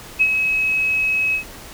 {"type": "tone with ADSR envelope", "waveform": "sine", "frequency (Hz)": 2561, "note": "D#7", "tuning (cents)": 49, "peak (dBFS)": -10, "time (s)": [0.19, 1.44], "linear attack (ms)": 24, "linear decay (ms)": 57, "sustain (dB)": -6, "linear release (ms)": 99, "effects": ["pink hiss -38 dBFS RMS until 1.73 s"]}